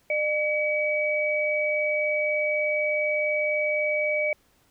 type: tone pair together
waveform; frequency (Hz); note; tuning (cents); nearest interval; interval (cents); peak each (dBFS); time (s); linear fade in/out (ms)
sine; 603.9 / 2276; D5 / C#7; +48 / +45; octave + major seventh; 2297; -25; 0.1-4.33; 2
effects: pink hiss -64 dBFS RMS until 4.7 s